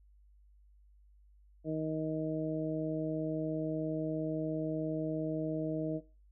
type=harmonic tone; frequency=157 Hz; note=D#3; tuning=16 cents sharp; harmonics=1 / 2 / 3 / 4; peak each=-38 / -35 / -40 / -40 dBFS; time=1.64-6.01 s; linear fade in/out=50 ms; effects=noise-tail reverb RT60 0.3 s tail -17 dB re dry + added 50 Hz sine -59 dBFS peak until 6.31 s